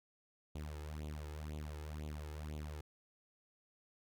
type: tone with flanger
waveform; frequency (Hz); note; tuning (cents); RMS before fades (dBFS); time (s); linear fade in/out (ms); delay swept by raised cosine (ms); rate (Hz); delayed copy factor
sawtooth; 75.7; D#2; -47; -45; 0.55-2.81; 5; 0.28 to 2.38; 2; +0.8
effects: none